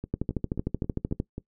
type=two click trains; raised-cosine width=3 ms; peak=-14 / -21 dBFS; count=15 / 6; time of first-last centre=0.14-1.201 / 0.04-1.38 s; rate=13.2 / 3.73 Hz; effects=noise-tail reverb RT60 0.1 s tail -20 dB re dry